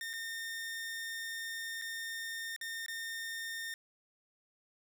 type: tone with dropouts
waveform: sawtooth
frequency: 1823 Hz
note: A#6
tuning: 39 cents flat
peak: -35 dBFS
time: 0.01-3.74 s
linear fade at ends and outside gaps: 1 ms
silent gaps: 0.132-0.136 / 1.815-1.82 / 2.563-2.612 / 2.862-2.882 s
effects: none